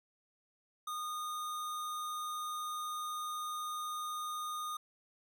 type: tone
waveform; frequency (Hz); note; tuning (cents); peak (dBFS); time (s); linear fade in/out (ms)
square; 1228; D#6; -23; -38; 0.87-4.77; 5
effects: none